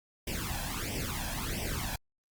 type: noise with flanger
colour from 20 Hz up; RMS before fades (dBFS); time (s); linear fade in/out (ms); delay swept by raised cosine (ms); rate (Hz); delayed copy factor
pink; -35; 0.27-1.96; 5; 0.36 to 1.23; 1.5; +0.85
effects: Opus 48 kbps